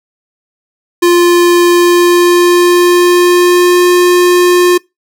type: tone with pitch glide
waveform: square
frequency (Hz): 349.2 to 355.9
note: F4 to F4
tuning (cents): 0 to +33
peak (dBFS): -5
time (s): 1.02-4.78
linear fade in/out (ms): 10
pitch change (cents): +33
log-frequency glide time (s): 1.68-3.85
effects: noise-tail reverb RT60 0.2 s tail -24 dB re dry